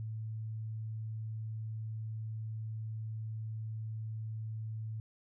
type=tone; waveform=sine; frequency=110 Hz; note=A2; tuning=in tune; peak=-37 dBFS; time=0-5 s; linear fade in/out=0 ms; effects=none